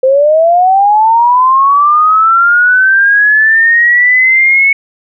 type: linear sweep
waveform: sine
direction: up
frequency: 513 to 2217 Hz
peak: -4 dBFS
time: 0.03-4.73 s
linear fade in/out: 5 ms
effects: none